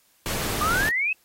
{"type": "noise", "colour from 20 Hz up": "pink", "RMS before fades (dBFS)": -28, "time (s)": [0.26, 0.89], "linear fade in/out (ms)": 0}
{"type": "exponential sweep", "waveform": "sine", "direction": "up", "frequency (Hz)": [1174.7, 2637], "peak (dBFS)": -21, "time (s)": [0.61, 1.13], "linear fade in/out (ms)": 5}
{"effects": ["white hiss -62 dBFS RMS until 1.24 s", "AAC 48 kbps"]}